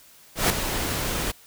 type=noise with ADSR envelope; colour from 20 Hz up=pink; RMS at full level=-18 dBFS; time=0.35-1.32 s; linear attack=150 ms; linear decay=4 ms; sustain=-9 dB; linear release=14 ms; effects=white hiss -52 dBFS RMS until 1.46 s